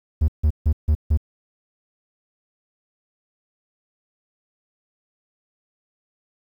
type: tone bursts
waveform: triangle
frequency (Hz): 76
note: D#2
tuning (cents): -40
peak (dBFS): -12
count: 5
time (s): 0.21-1.175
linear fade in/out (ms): 10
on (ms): 73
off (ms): 150
effects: 9-bit